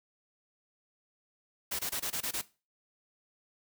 white noise bursts, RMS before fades -34 dBFS, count 7, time 1.71-2.416 s, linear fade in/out 10 ms, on 82 ms, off 22 ms, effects noise-tail reverb RT60 0.3 s tail -18 dB re dry

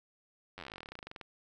slowing click train, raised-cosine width 0.3 ms, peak -28 dBFS, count 26, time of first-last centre 0.58-1.212 s, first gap 10 ms, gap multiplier 1.07, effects none

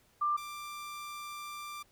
sine / sawtooth tone pair in turn, 1187 / 1182.1 Hz, D6 / D6, +18 / +11 cents, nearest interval unison, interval 7 cents, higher first, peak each -27 / -37 dBFS, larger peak first, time 0.21-0.37 / 0.37-1.83 s, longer second, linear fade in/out 10 ms, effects pink hiss -67 dBFS RMS until 1.91 s

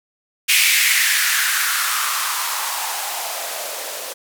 violet noise with band-pass filter sweep, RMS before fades -20 dBFS, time 0.48-4.14 s, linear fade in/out 20 ms, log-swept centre 2400 to 490 Hz, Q 3.6, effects none

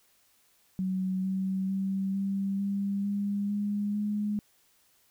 sine tone with pitch steps, 187.4 / 190.24 / 193.11 / 196.04 / 199 / 202 / 205.1 / 208.2 Hz, F#3 / F#3 / G3 / G3 / G3 / G#3 / G#3 / G#3, +22 / +48 / -26 / 0 / +26 / -48 / -21 / +5 cents, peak -27 dBFS, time 0.79-4.39 s, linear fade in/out 0 ms, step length 450 ms, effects white hiss -66 dBFS RMS until 5.1 s

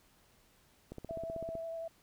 click train, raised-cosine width 2 ms, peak -30 dBFS, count 11, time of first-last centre 0.92-1.553 s, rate 15.8 Hz
sine tone with vibrato, 659.3 Hz, E5, in tune, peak -38 dBFS, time 1.09-1.88 s, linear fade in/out 5 ms, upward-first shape sine, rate 11 Hz, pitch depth 12 cents each way
effects pink hiss -67 dBFS RMS until 2.02 s

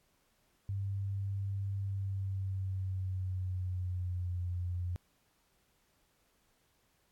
sine tone with pitch glide, 98.6 to 88.86 Hz, G2 to F2, +11 to +31 cents, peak -33 dBFS, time 0.69-4.96 s, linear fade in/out 0 ms, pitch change -180 cents, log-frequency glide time 1.79-4.41 s, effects pink hiss -73 dBFS RMS until 7.11 s + AAC 64 kbps

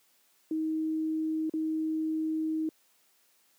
sine tone with dropouts, 315.7 Hz, D#4, 25 cents sharp, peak -27 dBFS, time 0.51-2.69 s, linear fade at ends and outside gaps 2 ms, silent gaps 1.496-1.537 s, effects white hiss -67 dBFS RMS until 3.58 s + high-pass 200 Hz 12 dB/octave

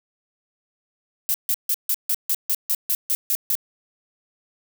violet noise bursts, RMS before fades -21 dBFS, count 12, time 1.29-3.552 s, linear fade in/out 0 ms, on 51 ms, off 150 ms, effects none

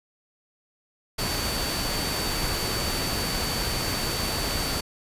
sine tone in noise, 4553 Hz, C#8, 45 cents sharp, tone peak -32 dBFS, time 1.18-4.81 s, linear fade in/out 10 ms, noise pink, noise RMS -28 dBFS, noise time 1.18-4.81 s, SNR -7 dB, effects resampled to 32000 Hz

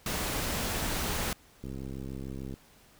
pink noise, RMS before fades -32 dBFS, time 0.06-1.33 s, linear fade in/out 2 ms
click train, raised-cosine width 3 ms, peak -27 dBFS, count 61, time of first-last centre 1.64-2.54 s, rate 66.7 Hz
effects pink hiss -59 dBFS RMS until 2.99 s

